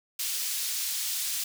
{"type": "high-pass noise", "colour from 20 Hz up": "pink", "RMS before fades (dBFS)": -31, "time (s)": [0.19, 1.44], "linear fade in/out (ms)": 5, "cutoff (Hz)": 4200, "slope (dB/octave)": 12, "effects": []}